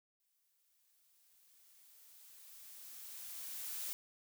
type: noise with exponential growth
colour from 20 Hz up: blue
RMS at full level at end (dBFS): -41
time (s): 0.2-3.93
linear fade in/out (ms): 0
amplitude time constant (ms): 810
effects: none